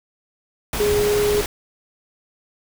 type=tone in noise; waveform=sine; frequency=415.3 Hz; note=G#4; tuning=in tune; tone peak=-16 dBFS; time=0.8-1.41 s; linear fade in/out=2 ms; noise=pink; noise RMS=-25 dBFS; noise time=0.73-1.46 s; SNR=+6 dB; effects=none